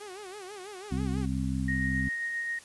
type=tone with vibrato; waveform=sawtooth; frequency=392 Hz; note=G4; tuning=in tune; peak=-37 dBFS; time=0-1.26 s; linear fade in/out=10 ms; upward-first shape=sine; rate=6.1 Hz; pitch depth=140 cents each way
type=harmonic tone; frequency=65.41 Hz; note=C2; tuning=in tune; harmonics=1 / 2 / 3 / 4; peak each=-33 / -33 / -33 / -33 dBFS; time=0.91-2.09 s; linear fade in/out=10 ms
type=tone with tremolo; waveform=sine; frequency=1864.7 Hz; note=A#6; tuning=in tune; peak=-29 dBFS; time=1.68-2.59 s; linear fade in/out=5 ms; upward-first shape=sine; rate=7.5 Hz; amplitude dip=25%
effects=white hiss -52 dBFS RMS until 2.64 s + resampled to 24000 Hz